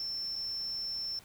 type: tone with dropouts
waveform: sine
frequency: 5370 Hz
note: E8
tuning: 31 cents sharp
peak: -32 dBFS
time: 0-1.19 s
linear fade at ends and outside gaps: 1 ms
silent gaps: 0.356-0.361 s
effects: tanh soft clip ceiling -32 dBFS + pink hiss -57 dBFS RMS until 1.24 s